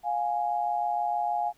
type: tone pair together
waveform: sine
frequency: 705 / 831.4 Hz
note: F5 / G#5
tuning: +16 / +2 cents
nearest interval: minor third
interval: 286 cents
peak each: -28 dBFS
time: 0.03-1.53 s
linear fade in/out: 50 ms
effects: pink hiss -64 dBFS RMS until 1.57 s